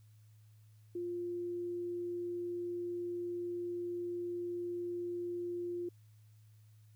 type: tone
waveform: sine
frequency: 350 Hz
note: F4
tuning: 4 cents sharp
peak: -36 dBFS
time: 0.95-5.89 s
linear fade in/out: 5 ms
effects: added 107 Hz sine -58 dBFS peak until 6.95 s + white hiss -75 dBFS RMS until 6.95 s